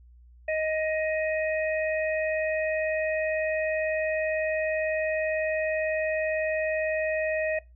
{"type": "harmonic tone", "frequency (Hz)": 626, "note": "D#5", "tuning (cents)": 10, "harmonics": [1, 3, 4], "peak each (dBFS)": [-26, -33, -35], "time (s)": [0.48, 7.59], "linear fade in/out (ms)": 5, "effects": ["noise-tail reverb RT60 0.2 s tail -20 dB re dry", "added 60 Hz sine -50 dBFS peak until 7.75 s"]}